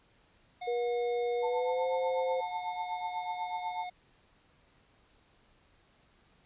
square tone, 723 Hz, F#5, 40 cents flat, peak -38 dBFS, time 0.61-3.9 s, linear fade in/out 10 ms
sine tone with pitch glide, 479.8 to 520.2 Hz, A#4 to C5, +50 to -10 cents, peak -29 dBFS, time 0.67-2.41 s, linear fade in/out 10 ms, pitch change +140 cents, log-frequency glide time 1.37-1.87 s
sine tone with tremolo, 890 Hz, A5, 20 cents sharp, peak -31 dBFS, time 1.42-3.85 s, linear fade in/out 20 ms, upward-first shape triangle, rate 8.1 Hz, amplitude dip 100%
effects pink hiss -66 dBFS RMS until 6.45 s + resampled to 8000 Hz

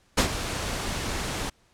pink noise with ADSR envelope, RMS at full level -18 dBFS, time 0.17-1.5 s, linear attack 14 ms, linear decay 89 ms, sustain -12 dB, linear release 11 ms, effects pink hiss -63 dBFS RMS until 1.73 s + low-pass 9000 Hz 12 dB/octave

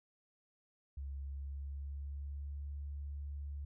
sine tone with pitch glide, 69.1 to 71.5 Hz, C#2 to D2, -5 to -46 cents, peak -40 dBFS, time 0.97-3.65 s, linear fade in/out 5 ms, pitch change +59 cents, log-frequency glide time 1.19-2.66 s, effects none

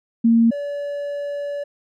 sine / triangle tone pair in turn, 230 / 574.1 Hz, A#3 / D5, -23 / -39 cents, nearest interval octave + major third, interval 1584 cents, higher second, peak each -11 / -22 dBFS, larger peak first, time 0.24-0.51 / 0.51-1.64 s, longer second, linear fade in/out 10 ms, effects none

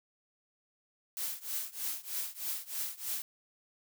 blue noise with tremolo, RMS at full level -34 dBFS, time 1.17-3.22 s, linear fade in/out 0 ms, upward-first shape triangle, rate 3.2 Hz, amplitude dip 95%, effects none

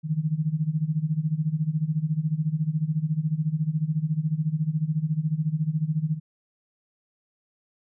sine tone with tremolo, 155.56 Hz, D#3, in tune, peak -19 dBFS, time 0.03-6.2 s, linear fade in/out 50 ms, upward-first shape sine, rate 14 Hz, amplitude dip 85%, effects none

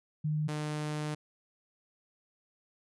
sine / sawtooth tone pair in turn, 152.5 / 151.1 Hz, D#3 / D3, -34 / +50 cents, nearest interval unison, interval 16 cents, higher first, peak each -28 / -29 dBFS, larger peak first, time 0.24-0.48 / 0.48-1.15 s, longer second, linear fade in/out 10 ms, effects resampled to 24000 Hz

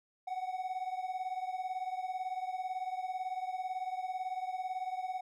triangle beating tone pair, 740 / 758 Hz, F#5 / F#5, 0 / +42 cents, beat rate 18 Hz, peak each -35 / -38 dBFS, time 0.27-5.21 s, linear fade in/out 10 ms, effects none

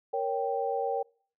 sine chord, G diminished, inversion first, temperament equal, 466.2 / 554.4 / 784 Hz, Bb4 / Db5 / G5, 0 / 0 / 0 cents, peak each -31 / -33 / -31 dBFS, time 0.13-1.03 s, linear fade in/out 10 ms, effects noise-tail reverb RT60 0.5 s tail -26 dB re dry

